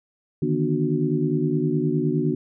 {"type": "tone cluster", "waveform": "sine", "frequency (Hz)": [149.2, 158.9, 243.5, 299.2, 369.6], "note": ["D3", "D#3", "B3", "D4", "F#4"], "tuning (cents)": [28, 37, -24, 32, -2], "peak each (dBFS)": -26, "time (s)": [0.42, 2.35], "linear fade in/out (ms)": 5, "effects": []}